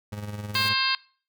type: tone with tremolo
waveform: 30% pulse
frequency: 103.83 Hz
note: G#2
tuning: in tune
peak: -28 dBFS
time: 0.12-0.74 s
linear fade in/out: 5 ms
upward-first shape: sine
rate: 19 Hz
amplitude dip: 55%
type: noise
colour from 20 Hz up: white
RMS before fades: -38 dBFS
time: 0.54-0.69 s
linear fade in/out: 5 ms
type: harmonic tone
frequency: 530 Hz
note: C5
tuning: 22 cents sharp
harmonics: 2 / 3 / 4 / 5 / 6 / 7 / 8 / 9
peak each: -29 / -30 / -33 / -29 / -32 / -31 / -29 / -29 dBFS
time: 0.55-0.95 s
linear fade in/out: 2 ms
effects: noise-tail reverb RT60 0.4 s tail -21 dB re dry